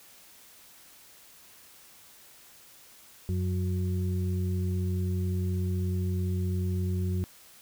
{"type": "harmonic tone", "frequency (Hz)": 91.6, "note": "F#2", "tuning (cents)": -17, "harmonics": [1, 2, 4], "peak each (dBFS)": [-27, -33, -39], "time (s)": [3.29, 7.24], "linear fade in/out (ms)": 0, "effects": ["white hiss -54 dBFS RMS until 7.61 s"]}